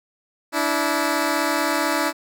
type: tone pair together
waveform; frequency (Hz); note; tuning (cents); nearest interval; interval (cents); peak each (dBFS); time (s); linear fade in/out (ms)
10% pulse; 290.5 / 326.1; D4 / E4; -19 / -19; major second; 200; -14; 0.52-2.13; 50
effects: none